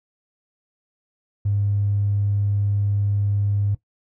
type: tone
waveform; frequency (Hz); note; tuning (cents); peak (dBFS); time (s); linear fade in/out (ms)
triangle; 101.4; G#2; -41; -14; 1.45-3.75; 10
effects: noise-tail reverb RT60 0.1 s tail -19 dB re dry + tanh soft clip ceiling -16 dBFS